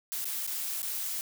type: noise with dropouts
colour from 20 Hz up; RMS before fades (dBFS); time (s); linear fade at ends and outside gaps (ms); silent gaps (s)
blue; -34; 0.12-1.21; 0; 0.244-0.254 / 0.466-0.475 / 0.819-0.829
effects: none